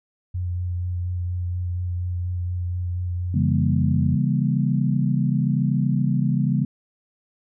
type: tone with vibrato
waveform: sine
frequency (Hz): 89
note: F2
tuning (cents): +33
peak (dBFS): -23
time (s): 0.34-4.16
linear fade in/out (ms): 10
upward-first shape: sine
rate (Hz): 4.2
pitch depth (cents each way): 17
type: chord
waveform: sine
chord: C# diminished seventh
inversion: none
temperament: just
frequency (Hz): 138.59 / 166.31 / 199.57 / 239.5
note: C#3 / E3 / G3 / Bb3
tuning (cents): 0 / +16 / +31 / +47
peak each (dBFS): -21 / -25 / -24 / -26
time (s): 3.34-6.65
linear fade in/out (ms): 5
effects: none